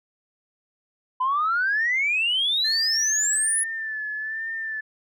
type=exponential sweep; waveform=sine; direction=up; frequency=998 to 10548 Hz; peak=-19 dBFS; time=1.2-3.64 s; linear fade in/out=10 ms
type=tone with vibrato; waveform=sine; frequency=1760 Hz; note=A6; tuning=in tune; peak=-27 dBFS; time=2.64-4.81 s; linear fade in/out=10 ms; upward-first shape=sine; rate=1.2 Hz; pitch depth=47 cents each way
effects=tanh soft clip ceiling -15 dBFS